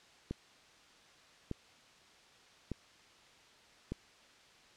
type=click train; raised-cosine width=3 ms; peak=-24 dBFS; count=4; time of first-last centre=0.31-3.92 s; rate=0.831 Hz; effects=white hiss -61 dBFS RMS until 4.76 s + low-pass 5000 Hz 12 dB/octave